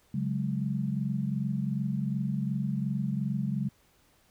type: chord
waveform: sine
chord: C# suspended fourth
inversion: none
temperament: equal with one note detuned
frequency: 139.15 / 185 / 207.7 Hz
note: C#3 / F#3 / G#3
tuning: +7 / 0 / 0 cents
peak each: -31 / -33 / -32 dBFS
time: 0.14-3.69 s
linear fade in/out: 5 ms
effects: pink hiss -65 dBFS RMS until 4.3 s